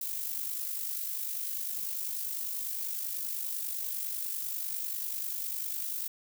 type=noise with amplitude modulation; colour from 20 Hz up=violet; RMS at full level=-33 dBFS; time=0.01-6.08 s; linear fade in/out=5 ms; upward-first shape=sine; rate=50.1 Hz; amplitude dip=50%; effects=none